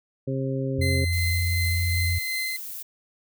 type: harmonic tone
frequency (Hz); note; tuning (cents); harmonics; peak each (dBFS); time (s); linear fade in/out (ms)
133.6; C3; +36; 1 / 2 / 3 / 4; -27 / -30 / -32 / -33; 0.27-1.05; 10
type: tone with pitch glide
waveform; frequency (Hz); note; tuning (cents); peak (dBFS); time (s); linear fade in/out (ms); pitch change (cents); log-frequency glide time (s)
sine; 88.5 to 87.58; F2 to F2; +23 to +5; -22; 0.78-2.19; 10; -18; 0.88-1.05
type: tone with tremolo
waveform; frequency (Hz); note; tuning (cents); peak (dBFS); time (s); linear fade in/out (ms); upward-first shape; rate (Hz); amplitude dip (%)
30% pulse; 2062; C7; -26; -23; 0.81-2.57; 10; sine; 2.7; 30
type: noise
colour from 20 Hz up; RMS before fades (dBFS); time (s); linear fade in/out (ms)
violet; -36; 1.12-2.83; 10
effects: none